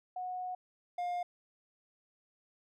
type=tone pair in turn; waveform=sine / triangle; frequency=732 / 708.7 Hz; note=F#5 / F5; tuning=-19 / +25 cents; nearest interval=minor second; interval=56 cents; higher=first; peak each=-36 / -31 dBFS; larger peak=second; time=0.16-0.55 / 0.98-1.23 s; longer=first; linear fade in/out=5 ms; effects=none